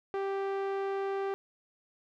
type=tone with low-pass filter; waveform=sawtooth; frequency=392 Hz; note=G4; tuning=in tune; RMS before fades=-33 dBFS; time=0.14-1.34 s; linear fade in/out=0 ms; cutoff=1700 Hz; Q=0.54; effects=none